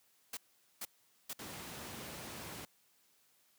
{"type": "noise bursts", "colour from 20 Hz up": "white", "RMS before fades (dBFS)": -42, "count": 3, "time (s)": [0.33, 1.333], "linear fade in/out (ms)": 5, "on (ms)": 41, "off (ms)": 440}
{"type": "noise", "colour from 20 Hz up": "pink", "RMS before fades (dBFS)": -46, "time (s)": [1.39, 2.65], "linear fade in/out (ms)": 2}
{"effects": ["white hiss -71 dBFS RMS until 3.58 s", "high-pass 100 Hz 12 dB/octave"]}